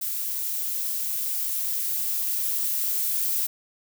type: noise with level ramp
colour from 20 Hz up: violet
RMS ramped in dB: -29 to -25 dBFS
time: 0.01-3.47 s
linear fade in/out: 10 ms
effects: none